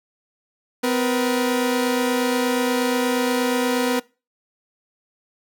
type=tone pair together; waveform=sawtooth; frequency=253.6 / 478.8 Hz; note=B3 / A#4; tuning=+46 / +46 cents; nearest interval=major seventh; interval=1100 cents; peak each=-17 / -19 dBFS; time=0.83-4 s; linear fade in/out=10 ms; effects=noise-tail reverb RT60 0.3 s tail -22 dB re dry